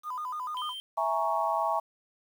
sine tone with vibrato, 1108.7 Hz, C#6, in tune, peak -32 dBFS, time 0.03-0.74 s, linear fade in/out 50 ms, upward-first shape square, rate 6.8 Hz, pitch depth 170 cents each way
triangle tone, 3136 Hz, G7, in tune, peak -35 dBFS, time 0.57-0.8 s, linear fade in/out 0 ms
sine chord, A# half-diminished seventh, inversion second, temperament equal, 659.3 / 830.6 / 932.3 / 1108.7 Hz, E5 / G#5 / A#5 / C#6, 0 / 0 / 0 / 0 cents, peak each -31 dBFS, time 0.97-1.8 s, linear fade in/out 10 ms
effects 9-bit

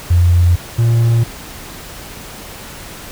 sine / triangle tone pair in turn, 87.31 / 116.21 Hz, F2 / A#2, 0 / -5 cents, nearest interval perfect fourth, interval 495 cents, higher second, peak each -7 dBFS, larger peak neither, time 0.1-0.56 / 0.78-1.24 s, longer neither, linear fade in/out 10 ms, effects pink hiss -32 dBFS RMS until 3.11 s

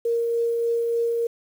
sine tone with tremolo, 466.2 Hz, A#4, in tune, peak -19 dBFS, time 0.05-1.27 s, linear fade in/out 5 ms, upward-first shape triangle, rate 3.4 Hz, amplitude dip 25%, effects 8-bit

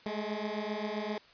15% pulse beating tone pair, 207.7 / 215.3 Hz, G#3 / A3, 0 / -37 cents, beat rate 7.6 Hz, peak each -30 dBFS, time 0.06-1.18 s, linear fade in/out 2 ms, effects white hiss -58 dBFS RMS until 1.33 s + resampled to 11025 Hz

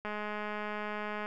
click train, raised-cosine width 0.5 ms, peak -23 dBFS, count 255, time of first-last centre 0.05-1.26 s, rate 210 Hz, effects none

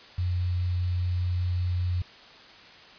sine tone with quantisation, 89.5 Hz, F2, 43 cents sharp, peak -24 dBFS, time 0.18-2.02 s, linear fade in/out 5 ms, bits 8, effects white hiss -49 dBFS RMS until 2.98 s + resampled to 11025 Hz

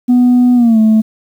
sine tone with pitch glide, 246.9 to 218.7 Hz, B3 to A3, 0 to -10 cents, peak -3 dBFS, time 0.08-1.02 s, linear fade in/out 20 ms, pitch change -210 cents, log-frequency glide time 0.55-0.79 s, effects tanh soft clip ceiling -4 dBFS + 7-bit

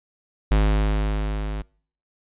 square tone with level ramp, 51.91 Hz, G#1, in tune, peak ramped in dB -15 to -27 dBFS, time 0.51-1.62 s, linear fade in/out 5 ms, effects noise-tail reverb RT60 0.5 s tail -25 dB re dry + resampled to 8000 Hz

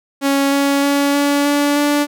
sawtooth tone with pitch steps, 277.2 / 279.9 / 282.7 / 285.5 / 288.3 / 291.1 Hz, C#4 / C#4 / C#4 / D4 / D4 / D4, 0 / +17 / +34 / -49 / -32 / -15 cents, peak -9 dBFS, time 0.21-2.07 s, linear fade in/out 50 ms, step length 310 ms, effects none

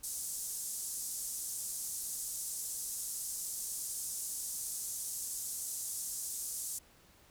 pink band-pass noise, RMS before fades -40 dBFS, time 0.03-6.79 s, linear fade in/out 10 ms, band 6800 to 12000 Hz, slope 24 dB/octave, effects pink hiss -63 dBFS RMS until 7.3 s

